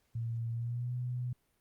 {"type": "tone with pitch glide", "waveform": "sine", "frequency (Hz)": [115.6, 123.9], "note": ["A#2", "B2"], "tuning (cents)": [-14, 6], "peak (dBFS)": -33, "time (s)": [0.15, 1.33], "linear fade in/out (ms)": 5, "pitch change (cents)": 120, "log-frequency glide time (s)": [0.52, 0.93], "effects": ["pink hiss -75 dBFS RMS until 1.6 s", "Opus 48 kbps"]}